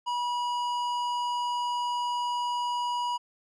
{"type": "tone with tanh clipping", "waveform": "sine", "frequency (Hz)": 970, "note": "B5", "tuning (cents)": -31, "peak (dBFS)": -29, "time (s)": [0.06, 3.18], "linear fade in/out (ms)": 20, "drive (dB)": 13, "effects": []}